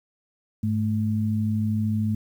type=tone pair together; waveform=sine; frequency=103.83 / 216.8 Hz; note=G#2 / A3; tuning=0 / -25 cents; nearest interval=octave + minor second; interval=1275 cents; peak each=-24 dBFS; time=0.63-2.15 s; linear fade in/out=5 ms; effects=9-bit